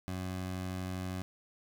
20% pulse tone, 92.5 Hz, F#2, in tune, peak -31 dBFS, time 0.08-1.22 s, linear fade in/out 0 ms, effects none

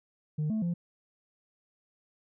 sine tone with pitch steps, 152.1 / 218.3 / 172.6 Hz, D#3 / A3 / F3, -39 / -13 / -20 cents, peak -25 dBFS, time 0.38-0.74 s, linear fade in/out 10 ms, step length 120 ms, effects tanh soft clip ceiling -26 dBFS

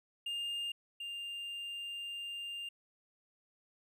triangle tone pair in turn, 2812 / 2800 Hz, F7 / F7, +11 / +4 cents, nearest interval unison, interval 7 cents, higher first, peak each -34 / -38 dBFS, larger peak first, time 0.26-0.72 / 1-2.69 s, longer second, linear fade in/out 5 ms, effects none

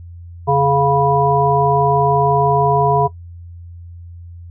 harmonic tone, 140 Hz, C#3, 18 cents sharp, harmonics 1 / 3 / 5 / 7, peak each -17 / -17 / -17 / -17 dBFS, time 0.47-3.08 s, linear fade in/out 20 ms, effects noise-tail reverb RT60 0.1 s tail -17 dB re dry + added 86 Hz sine -32 dBFS peak until 4.5 s

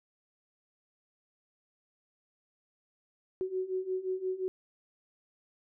sine beating tone pair, 370 / 375.7 Hz, F#4 / F#4, 0 / +26 cents, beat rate 5.7 Hz, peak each -36 / -33 dBFS, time 3.41-4.48 s, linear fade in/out 0 ms, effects none

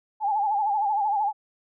sine tone with vibrato, 830.6 Hz, G#5, in tune, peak -21 dBFS, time 0.2-1.33 s, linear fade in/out 50 ms, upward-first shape sine, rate 13 Hz, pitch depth 88 cents each way, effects none

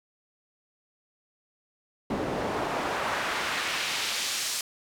pink noise with band-pass filter sweep, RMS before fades -30 dBFS, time 2.1-4.61 s, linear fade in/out 2 ms, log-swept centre 370 to 6600 Hz, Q 0.85, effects none

